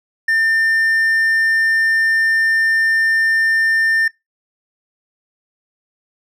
triangle tone, 1800 Hz, A6, 39 cents sharp, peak -11 dBFS, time 0.28-4.08 s, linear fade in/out 5 ms, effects noise-tail reverb RT60 0.2 s tail -24 dB re dry

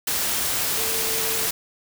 sine tone in noise, 447.2 Hz, A4, 28 cents sharp, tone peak -33 dBFS, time 0.77-1.47 s, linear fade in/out 5 ms, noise white, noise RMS -24 dBFS, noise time 0.07-1.51 s, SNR -12 dB, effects none

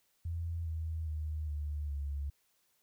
sine tone with pitch steps, 83.9 / 80.44 / 77.11 / 73.93 / 70.88 Hz, E2 / E2 / D#2 / D2 / C#2, +31 / -42 / -15 / +12 / +39 cents, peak -34 dBFS, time 0.25-2.3 s, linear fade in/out 5 ms, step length 410 ms, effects white hiss -74 dBFS RMS until 2.82 s

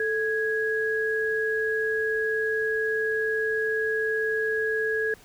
sine tone pair together, 439.5 / 1659.3 Hz, A4 / G#6, -2 / -2 cents, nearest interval octave + major seventh, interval 2300 cents, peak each -26 dBFS, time 0-5.14 s, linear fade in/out 2 ms, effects pink hiss -53 dBFS RMS until 5.24 s

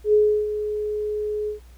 sine tone with ADSR envelope, 422 Hz, G#4, 28 cents sharp, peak -12 dBFS, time 0.04-1.6 s, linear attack 94 ms, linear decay 330 ms, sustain -11 dB, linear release 120 ms, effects added 60 Hz sine -44 dBFS peak until 1.77 s + pink hiss -57 dBFS RMS until 1.77 s

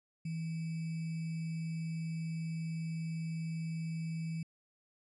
sine tone with sample-and-hold, 162.6 Hz, E3, 23 cents flat, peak -35 dBFS, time 0.25-4.43 s, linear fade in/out 5 ms, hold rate 2450 Hz, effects resampled to 24000 Hz

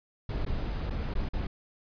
brown noise with dropouts, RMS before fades -31 dBFS, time 0.29-1.47 s, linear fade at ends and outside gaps 5 ms, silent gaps 0.451-0.463 / 0.899-0.905 / 1.139-1.152 / 1.289-1.334 s, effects resampled to 11025 Hz

